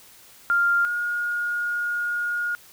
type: tone pair in turn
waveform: sine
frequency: 1396.9 / 1430.4 Hz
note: F6 / F6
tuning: 0 / +41 cents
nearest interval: unison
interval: 41 cents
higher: second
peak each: -17 / -23 dBFS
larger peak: first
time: 0.5-0.85 / 0.85-2.55 s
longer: second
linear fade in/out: 0 ms
effects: white hiss -50 dBFS RMS until 2.72 s